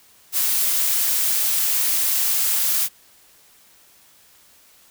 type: noise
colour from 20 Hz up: blue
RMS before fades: -20 dBFS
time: 0.32-2.89 s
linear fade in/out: 50 ms
effects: white hiss -53 dBFS RMS until 4.9 s